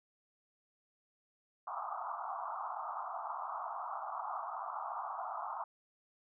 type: band-pass noise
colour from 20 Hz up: white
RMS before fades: -41 dBFS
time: 1.67-5.64 s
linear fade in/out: 5 ms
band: 670 to 1300 Hz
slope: 96 dB/octave
effects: none